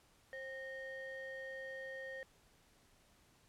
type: ring-modulated tone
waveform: triangle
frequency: 659.3 Hz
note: E5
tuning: in tune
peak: -39 dBFS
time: 0.33-2.23 s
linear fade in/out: 0 ms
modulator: 1190 Hz
effects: pink hiss -69 dBFS RMS until 3.48 s + low-pass 12000 Hz 12 dB/octave